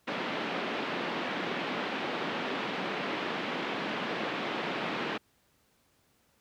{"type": "band-pass noise", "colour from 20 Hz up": "pink", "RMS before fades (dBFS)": -34, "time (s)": [0.07, 5.18], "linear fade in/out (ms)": 10, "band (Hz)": [200, 3400], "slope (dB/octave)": 24, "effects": ["pink hiss -69 dBFS RMS until 6.4 s", "high-pass 60 Hz 12 dB/octave"]}